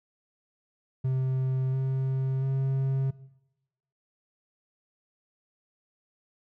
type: tone with pitch steps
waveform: triangle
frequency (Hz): 130.81 / 132.56 / 134.33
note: C3 / C3 / C3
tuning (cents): 0 / +23 / +46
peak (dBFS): -22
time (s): 1.04-3.11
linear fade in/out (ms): 10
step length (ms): 690
effects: noise-tail reverb RT60 0.9 s tail -18 dB re dry